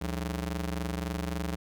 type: ring-modulated tone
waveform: sawtooth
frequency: 122.2 Hz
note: B2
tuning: 18 cents flat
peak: -24 dBFS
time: 0.01-1.56 s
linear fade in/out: 10 ms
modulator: 49.3 Hz
effects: none